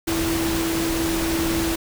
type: tone in noise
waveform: sine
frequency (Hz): 329.6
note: E4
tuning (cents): 0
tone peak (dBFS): -22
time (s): 0.07-1.76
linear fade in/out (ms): 10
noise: pink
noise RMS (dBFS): -26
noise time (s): 0.07-1.76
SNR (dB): +1
effects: none